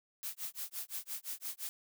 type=noise with tremolo; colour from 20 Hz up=blue; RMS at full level=-39 dBFS; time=0.23-1.69 s; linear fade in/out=0 ms; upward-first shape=sine; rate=5.8 Hz; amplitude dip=100%; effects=none